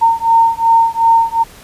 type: beating tone pair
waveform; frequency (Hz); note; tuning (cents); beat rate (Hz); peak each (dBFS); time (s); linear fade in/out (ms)
sine; 913 / 915.7; A#5 / A#5; -36 / -31; 2.7; -11; 0.01-1.44; 20
effects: pink hiss -39 dBFS RMS until 1.63 s + resampled to 32000 Hz